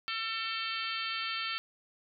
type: harmonic tone with a mistuned harmonic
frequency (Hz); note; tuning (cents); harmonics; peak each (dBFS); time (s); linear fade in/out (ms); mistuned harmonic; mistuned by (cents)
448.7; A4; +34; 3 / 4 / 5 / 6 / 7 / 8 / 9 / 10; -38 / -43 / -42 / -40 / -39 / -46 / -47 / -42; 0.08-1.58; 0; 6; -16
effects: none